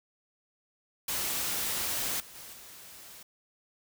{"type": "noise with level steps", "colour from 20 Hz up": "white", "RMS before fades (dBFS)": [-32, -50, -46, -49], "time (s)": [1.08, 3.23], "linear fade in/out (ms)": 5, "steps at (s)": [2.2, 2.35, 2.53], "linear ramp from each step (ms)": 2, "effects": []}